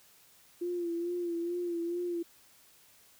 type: tone with vibrato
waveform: sine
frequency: 345.3 Hz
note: F4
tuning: 20 cents flat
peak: -31 dBFS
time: 0.61-2.23 s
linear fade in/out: 10 ms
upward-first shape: sine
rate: 2.3 Hz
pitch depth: 42 cents each way
effects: white hiss -61 dBFS RMS until 3.19 s